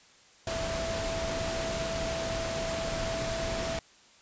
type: tone in noise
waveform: sine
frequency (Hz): 659.3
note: E5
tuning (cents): 0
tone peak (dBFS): -33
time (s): 0.47-3.79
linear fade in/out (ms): 2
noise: pink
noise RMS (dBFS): -34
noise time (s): 0.47-3.79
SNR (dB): -2
effects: white hiss -58 dBFS RMS until 4.21 s + resampled to 16000 Hz